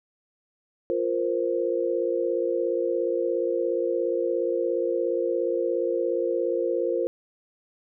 sine chord, F suspended fourth, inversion none, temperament equal, 349.2 / 466.2 / 523.3 Hz, F4 / Bb4 / C5, 0 / 0 / 0 cents, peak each -27 dBFS, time 0.9-7.07 s, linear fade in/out 0 ms, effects none

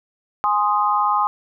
sine chord, Ab major, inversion none, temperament equal, 830.6 / 1046.5 / 1244.5 Hz, Ab5 / C6 / Eb6, 0 / 0 / 0 cents, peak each -20 dBFS, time 0.44-1.27 s, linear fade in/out 0 ms, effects none

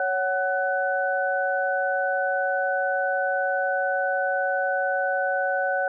sine tone cluster, 556 / 746 / 1499 Hz, C#5 / F#5 / F#6, +5 / +14 / +22 cents, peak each -26 dBFS, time 0-5.88 s, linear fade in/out 2 ms, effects none

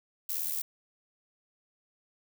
violet noise with amplitude modulation, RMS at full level -30 dBFS, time 0.29-0.62 s, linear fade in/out 5 ms, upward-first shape sine, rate 78.6 Hz, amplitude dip 70%, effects none

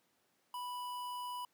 square tone with notch filter, 987 Hz, B5, 1 cent flat, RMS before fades -42 dBFS, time 0.54-1.45 s, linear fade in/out 2 ms, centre 6300 Hz, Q 1.4, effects pink hiss -75 dBFS RMS until 1.53 s + high-pass 200 Hz 12 dB/octave

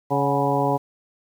harmonic tone with a mistuned harmonic, 140 Hz, C#3, 18 cents sharp, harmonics 1 / 2 / 3 / 4 / 5 / 6 / 7, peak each -26 / -26 / -26 / -26 / -26 / -26 / -26 dBFS, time 0.1-0.78 s, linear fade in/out 20 ms, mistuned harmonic 5, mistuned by +59 cents, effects 8-bit

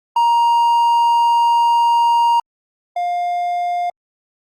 triangle tone pair in turn, 939 / 705.1 Hz, A#5 / F5, +12 / +16 cents, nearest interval perfect fourth, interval 496 cents, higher first, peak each -9 / -15 dBFS, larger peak first, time 0.16-2.4 / 2.96-3.9 s, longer first, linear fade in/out 5 ms, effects Opus 48 kbps

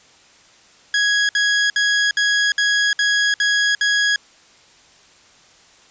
sawtooth tone bursts, 1661.2 Hz, G#6, in tune, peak -11 dBFS, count 8, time 0.94-4.16 s, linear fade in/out 2 ms, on 350 ms, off 60 ms, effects white hiss -50 dBFS RMS until 5.9 s + resampled to 16000 Hz

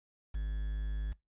triangle tone with quantisation, 51.7 Hz, G#1, 7 cents flat, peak -30 dBFS, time 0.34-1.13 s, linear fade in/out 10 ms, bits 9, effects noise-tail reverb RT60 0.2 s tail -21 dB re dry + resampled to 8000 Hz

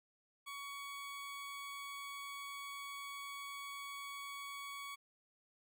20% pulse tone, 1123 Hz, C#6, 22 cents sharp, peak -40 dBFS, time 0.46-4.96 s, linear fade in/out 20 ms, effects none

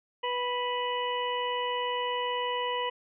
harmonic tone with a mistuned harmonic, 492.4 Hz, B4, 5 cents flat, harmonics 1 / 2 / 4 / 5 / 6, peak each -33 / -31 / -38 / -45 / -36 dBFS, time 0.23-2.9 s, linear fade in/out 10 ms, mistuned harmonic 5, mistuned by +29 cents, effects none

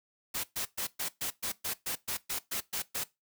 white noise bursts, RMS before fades -34 dBFS, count 13, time 0.34-3.041 s, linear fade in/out 10 ms, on 97 ms, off 120 ms, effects noise-tail reverb RT60 0.2 s tail -19 dB re dry

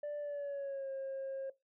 sine tone with pitch glide, 587.3 to 538.6 Hz, D5 to C#5, 0 to -50 cents, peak -35 dBFS, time 0.03-1.5 s, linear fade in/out 5 ms, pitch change -150 cents, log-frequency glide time 0.19-0.9 s, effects noise-tail reverb RT60 0.2 s tail -20 dB re dry + tanh soft clip ceiling -36 dBFS

